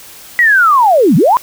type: linear two-way sweep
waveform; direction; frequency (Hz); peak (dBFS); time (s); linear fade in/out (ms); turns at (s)
sine; down then up; 1971 to 138.59 to 1056; -5; 0.39-1.37; 0; 1.16
effects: white hiss -35 dBFS RMS until 1.42 s